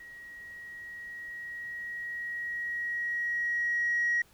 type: tone with level ramp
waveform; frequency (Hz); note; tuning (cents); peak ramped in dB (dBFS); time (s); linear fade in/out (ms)
sine; 1900; A#6; +33; -45 to -23; 0-4.22; 5
effects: tanh soft clip ceiling -21 dBFS + pink hiss -61 dBFS RMS until 4.33 s